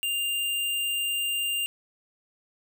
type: tone with sample-and-hold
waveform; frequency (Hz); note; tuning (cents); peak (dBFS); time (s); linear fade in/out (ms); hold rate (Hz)
sine; 2798; F7; +3; -25; 0.03-1.66; 0; 11025
effects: none